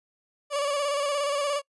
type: tone with vibrato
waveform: 30% pulse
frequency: 572 Hz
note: D5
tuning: 46 cents flat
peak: -22 dBFS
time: 0.5-1.62 s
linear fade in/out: 50 ms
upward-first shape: square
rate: 17 Hz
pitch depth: 39 cents each way
effects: noise-tail reverb RT60 0.1 s tail -25 dB re dry + resampled to 24000 Hz